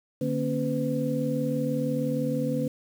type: tone cluster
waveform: sine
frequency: 148.5 / 234.7 / 274.5 / 505 Hz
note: D3 / A#3 / C#4 / B4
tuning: +20 / +12 / -17 / +39 cents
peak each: -30 dBFS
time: 0.21-2.68 s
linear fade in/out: 5 ms
effects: 8-bit

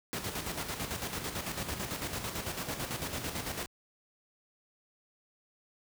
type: noise with tremolo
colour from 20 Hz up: pink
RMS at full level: -35 dBFS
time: 0.13-3.66 s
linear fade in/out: 0 ms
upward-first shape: square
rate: 9 Hz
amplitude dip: 50%
effects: high-pass 60 Hz 12 dB/octave

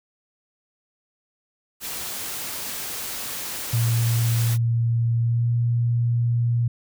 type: noise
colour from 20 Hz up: white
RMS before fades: -31 dBFS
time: 1.8-4.58 s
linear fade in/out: 50 ms
type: tone with pitch glide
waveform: sine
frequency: 116.54 to 118.58 Hz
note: A#2 to A#2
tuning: 0 to +30 cents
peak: -18 dBFS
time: 3.73-6.68 s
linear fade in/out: 5 ms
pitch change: +30 cents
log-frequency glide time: 5.2-5.49 s
effects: none

